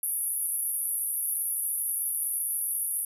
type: band-pass noise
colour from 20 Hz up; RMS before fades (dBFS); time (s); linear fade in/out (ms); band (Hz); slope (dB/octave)
white; -30; 0.03-3.05; 2; 10000 to 12000; 96
effects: none